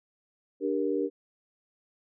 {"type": "chord", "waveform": "sine", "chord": "G minor", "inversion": "second", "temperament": "just", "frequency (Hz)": [294, 392, 470.4], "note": ["D4", "G4", "Bb4"], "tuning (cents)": [2, 0, 16], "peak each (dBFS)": -30, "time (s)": [0.6, 1.1], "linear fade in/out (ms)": 50, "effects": []}